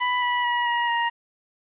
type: tone with pitch steps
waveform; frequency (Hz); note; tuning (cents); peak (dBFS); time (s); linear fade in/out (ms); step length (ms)
25% pulse; 991 / 977.9 / 965 / 952.3 / 939.7; B5 / B5 / B5 / A#5 / A#5; +6 / -17 / -40 / +37 / +14; -17; 0-1.1; 20; 220
effects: resampled to 8000 Hz + 9-bit